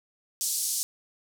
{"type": "band-pass noise", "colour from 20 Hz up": "pink", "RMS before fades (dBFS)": -29, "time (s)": [0.41, 0.83], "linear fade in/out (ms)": 0, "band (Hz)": [5400, 13000], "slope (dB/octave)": 24, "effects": []}